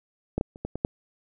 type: clicks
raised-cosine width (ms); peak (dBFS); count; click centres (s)
2; -12 / -12 / -30 / -17 / -18 / -9; 6; 0.38 / 0.411 / 0.559 / 0.65 / 0.756 / 0.849
effects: none